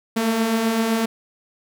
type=beating tone pair; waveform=sawtooth; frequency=218.4 / 226.2 Hz; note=A3 / A3; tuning=-13 / +48 cents; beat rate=7.8 Hz; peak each=-24 / -15 dBFS; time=0.16-1.06 s; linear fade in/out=10 ms; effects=none